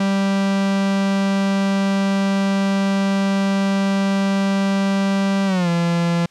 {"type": "tone with pitch glide", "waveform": "45% pulse", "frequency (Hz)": [196, 170.63], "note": ["G3", "F3"], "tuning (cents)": [0, -40], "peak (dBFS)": -16, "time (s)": [0, 6.26], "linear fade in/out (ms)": 5, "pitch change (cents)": -240, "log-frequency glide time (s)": [5.46, 5.69], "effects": ["white hiss -56 dBFS RMS until 6.3 s", "low-pass 6000 Hz 12 dB/octave"]}